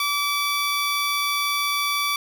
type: tone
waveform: 15% pulse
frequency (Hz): 1154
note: D6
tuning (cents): -31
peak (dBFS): -15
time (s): 0-2.16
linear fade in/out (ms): 2
effects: none